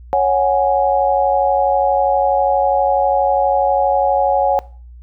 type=chord; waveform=sine; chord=C# suspended fourth; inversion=none; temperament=just; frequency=554.4 / 739.2 / 831.5 Hz; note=C#5 / F#5 / G#5; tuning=0 / -2 / +2 cents; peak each=-16 dBFS; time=0.13-4.59 s; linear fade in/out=0 ms; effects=noise-tail reverb RT60 0.4 s tail -20 dB re dry + added 60 Hz sine -35 dBFS peak until 5.02 s